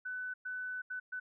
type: tone bursts at uneven times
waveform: sine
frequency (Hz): 1500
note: F#6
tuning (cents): +23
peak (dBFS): -37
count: 4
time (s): 0.05-0.34 / 0.45-0.82 / 0.9-1 / 1.12-1.2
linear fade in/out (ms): 10
effects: none